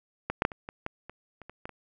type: clicks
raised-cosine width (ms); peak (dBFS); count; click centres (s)
0.5; -14 / -8 / -7 / -25 / -23 / -17 / -27 / -30 / -28 / -22 / -29; 11; 0.3 / 0.421 / 0.451 / 0.518 / 0.689 / 0.864 / 1.096 / 1.417 / 1.496 / 1.655 / 1.693
effects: none